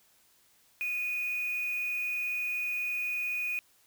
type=tone with quantisation; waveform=sine; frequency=2471 Hz; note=D#7; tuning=13 cents flat; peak=-30 dBFS; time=0.81-3.59 s; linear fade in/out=0 ms; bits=7; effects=white hiss -65 dBFS RMS until 3.86 s